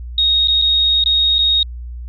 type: tone with dropouts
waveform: sine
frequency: 3742 Hz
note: A#7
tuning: 6 cents sharp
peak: -11 dBFS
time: 0.18-1.63 s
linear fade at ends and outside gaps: 2 ms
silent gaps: 0.474-0.482 / 0.616-0.621 / 1.039-1.059 / 1.384-1.389 s
effects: added 60 Hz sine -26 dBFS peak until 2.08 s